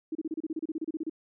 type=tone bursts; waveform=sine; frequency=317.8 Hz; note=D#4; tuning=37 cents sharp; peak=-29 dBFS; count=16; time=0.12-1.097 s; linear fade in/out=5 ms; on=32 ms; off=31 ms; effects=none